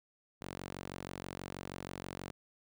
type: tone with high-pass filter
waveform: sawtooth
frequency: 46.25 Hz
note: F#1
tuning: in tune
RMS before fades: -45 dBFS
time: 0.41-2.31 s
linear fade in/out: 0 ms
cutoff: 150 Hz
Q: 0.56
effects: none